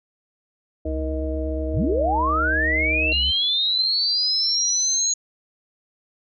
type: harmonic tone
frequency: 157 Hz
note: D#3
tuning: 16 cents sharp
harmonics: 2 / 3 / 4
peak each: -29 / -33 / -30 dBFS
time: 0.85-3.13 s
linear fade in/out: 5 ms
type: tone with vibrato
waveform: triangle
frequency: 68 Hz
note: C#2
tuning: 33 cents flat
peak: -23 dBFS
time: 0.85-3.32 s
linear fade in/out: 20 ms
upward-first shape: sine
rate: 8.3 Hz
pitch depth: 76 cents each way
type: linear sweep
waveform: sine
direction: up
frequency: 54 to 6690 Hz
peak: -19 dBFS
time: 1.74-5.14 s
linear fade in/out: 5 ms
type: tone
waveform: sine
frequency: 4086 Hz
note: C8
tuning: 42 cents flat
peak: -26 dBFS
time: 3.12-5.13 s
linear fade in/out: 2 ms
effects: none